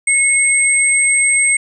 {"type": "tone pair together", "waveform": "sine", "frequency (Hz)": [2183, 8362], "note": ["C#7", "C9"], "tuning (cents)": [-27, -2], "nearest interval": "octave + major seventh", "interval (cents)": 2325, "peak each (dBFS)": -13, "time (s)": [0.07, 1.57], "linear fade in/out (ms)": 5, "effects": []}